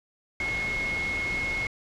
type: tone in noise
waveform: sine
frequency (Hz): 2169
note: C#7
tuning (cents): -38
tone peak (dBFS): -27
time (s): 0.4-1.67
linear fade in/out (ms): 2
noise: pink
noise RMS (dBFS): -35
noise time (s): 0.4-1.67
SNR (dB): +5
effects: low-pass 5000 Hz 12 dB/octave